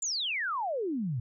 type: exponential sweep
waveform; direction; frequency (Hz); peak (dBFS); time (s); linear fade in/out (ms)
sine; down; 7390 to 112.3; -29; 0.02-1.2; 5
effects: none